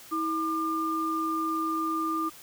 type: tone pair together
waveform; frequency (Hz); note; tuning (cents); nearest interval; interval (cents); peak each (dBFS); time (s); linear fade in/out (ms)
sine; 322.3 / 1200; E4 / D6; -39 / +37; octave + major seventh; 2276; -30 / -28; 0.11-2.3; 20
effects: white hiss -49 dBFS RMS until 2.42 s